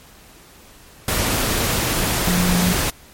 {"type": "tone in noise", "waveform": "sine", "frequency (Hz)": 178.3, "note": "F3", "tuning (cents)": 36, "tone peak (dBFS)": -17, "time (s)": [2.27, 2.73], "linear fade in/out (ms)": 2, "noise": "pink", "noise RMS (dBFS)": -20, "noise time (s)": [1.08, 2.9], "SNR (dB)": 0, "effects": ["pink hiss -46 dBFS RMS until 3.13 s", "MP3 64 kbps"]}